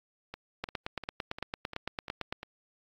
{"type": "two click trains", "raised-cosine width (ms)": 0.3, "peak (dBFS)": [-17, -24], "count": [16, 7], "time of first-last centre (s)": [[0.64, 2.325], [0.34, 2.431]], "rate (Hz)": [8.9, 2.87], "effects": ["AAC 64 kbps"]}